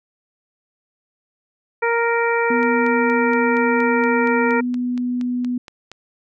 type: harmonic tone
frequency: 466.2 Hz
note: A#4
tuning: in tune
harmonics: 1 / 2 / 3 / 4 / 5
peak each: -19 / -22 / -24 / -25 / -26 dBFS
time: 1.82-4.61 s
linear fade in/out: 10 ms
type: tone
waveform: sine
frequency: 246.9 Hz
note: B3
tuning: in tune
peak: -19 dBFS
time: 2.5-5.58 s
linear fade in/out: 5 ms
type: click train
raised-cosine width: 0.2 ms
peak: -20 dBFS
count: 15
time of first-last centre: 2.63-5.916 s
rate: 4.26 Hz
effects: none